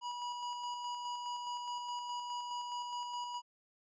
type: tone with tremolo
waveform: square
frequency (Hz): 971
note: B5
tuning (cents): -30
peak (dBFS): -38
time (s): 0.01-3.42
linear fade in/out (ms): 50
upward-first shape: square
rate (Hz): 4.8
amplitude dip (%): 30
effects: resampled to 16000 Hz